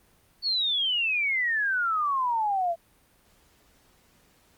sine exponential sweep, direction down, 4498 to 659.3 Hz, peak -23 dBFS, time 0.42-2.76 s, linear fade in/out 50 ms, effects pink hiss -62 dBFS RMS until 4.57 s + Opus 32 kbps

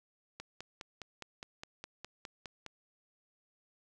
click train, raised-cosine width 0.2 ms, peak -26 dBFS, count 12, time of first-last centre 0.4-2.663 s, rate 4.86 Hz, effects none

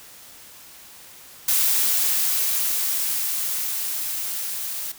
blue noise with level ramp, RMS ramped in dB -19 to -30 dBFS, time 1.48-4.92 s, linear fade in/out 5 ms, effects white hiss -45 dBFS RMS until 4.98 s

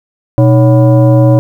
sine tone with frequency modulation, 123.47 Hz, B2, in tune, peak -3 dBFS, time 0.38-1.39 s, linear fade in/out 0 ms, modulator 434 Hz, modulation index 0.9, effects 7-bit

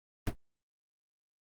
brown noise with exponential decay, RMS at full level -20 dBFS, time 0.27-0.35 s, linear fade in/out 0 ms, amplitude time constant 17 ms, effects Opus 24 kbps

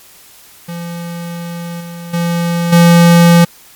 square tone with level steps, 170.9 Hz, F3, 37 cents flat, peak -22 / -26 / -13 / -4 dBFS, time 0.68-3.45 s, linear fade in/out 10 ms, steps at 1.8 / 2.13 / 2.72 s, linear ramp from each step 10 ms, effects white hiss -41 dBFS RMS until 3.75 s + MP3 96 kbps

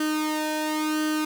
sawtooth tone with flanger, 307.8 Hz, D#4, 19 cents flat, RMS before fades -26 dBFS, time 0-1.25 s, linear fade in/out 5 ms, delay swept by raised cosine 0.65 to 1.2 ms, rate 0.95 Hz, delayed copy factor +0.75, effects none

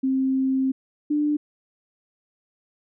sine tone pair in turn, 264.6 / 297 Hz, C4 / D4, +20 / +20 cents, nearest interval major second, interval 200 cents, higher second, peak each -19 dBFS, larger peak neither, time 0.03-0.72 / 1.1-1.37 s, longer first, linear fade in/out 10 ms, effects none

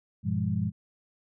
sine tone cluster, 98.1 / 118.1 / 170 / 202.5 Hz, G2 / A#2 / F3 / G#3, +2 / +23 / -46 / -43 cents, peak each -31 dBFS, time 0.23-0.72 s, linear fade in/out 50 ms, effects none

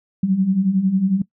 sine beating tone pair, 182.8 / 193.8 Hz, F#3 / G3, -21 / -20 cents, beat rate 11 Hz, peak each -21 / -16 dBFS, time 0.23-1.22 s, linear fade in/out 5 ms, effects noise-tail reverb RT60 0.1 s tail -20 dB re dry

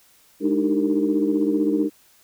sine tone cluster, 207.2 / 298.9 / 314.5 / 388.6 / 458.6 Hz, G#3 / D4 / D#4 / G4 / A#4, -4 / +31 / +19 / -15 / -28 cents, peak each -27 / -20 / -24 / -27 / -27 dBFS, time 0.4-1.9 s, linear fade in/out 50 ms, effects tanh soft clip ceiling -7 dBFS + white hiss -56 dBFS RMS until 2.23 s

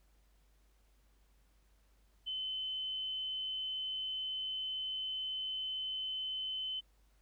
sine tone, 3049 Hz, G7, 49 cents flat, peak -36 dBFS, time 2.26-6.81 s, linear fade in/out 20 ms, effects added 50 Hz sine -66 dBFS peak until 7.21 s + pink hiss -75 dBFS RMS until 7.21 s

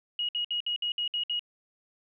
sine tone bursts, 2892 Hz, F#7, 40 cents flat, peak -27 dBFS, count 8, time 0.19-1.394 s, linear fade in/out 2 ms, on 98 ms, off 60 ms, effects none

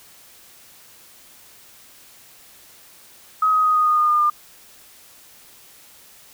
sine tone with pitch steps, 1268 / 1258.5 / 1249.1 / 1239.8 / 1230.5 / 1221.3 / 1212.1 / 1203.1 Hz, D#6 / D#6 / D#6 / D#6 / D#6 / D#6 / D#6 / D6, +32 / +19 / +6 / -7 / -20 / -33 / -46 / +41 cents, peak -14 dBFS, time 3.42-4.3 s, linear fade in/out 5 ms, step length 110 ms, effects white hiss -48 dBFS RMS until 6.33 s

